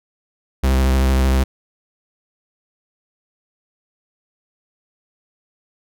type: tone with vibrato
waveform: 45% pulse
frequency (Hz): 65.7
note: C2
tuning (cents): +8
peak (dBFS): -13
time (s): 0.63-1.44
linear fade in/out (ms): 10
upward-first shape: square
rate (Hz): 13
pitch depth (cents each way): 24
effects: none